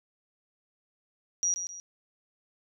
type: tone with echo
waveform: sine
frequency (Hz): 5760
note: F#8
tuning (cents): -47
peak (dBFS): -24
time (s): 1.43-1.54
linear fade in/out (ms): 0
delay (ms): 130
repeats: 2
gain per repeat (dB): -8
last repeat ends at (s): 1.8
effects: none